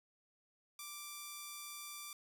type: tone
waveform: 5% pulse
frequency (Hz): 1174.7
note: D6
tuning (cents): 0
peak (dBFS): -34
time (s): 0.79-2.13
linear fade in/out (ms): 2
effects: none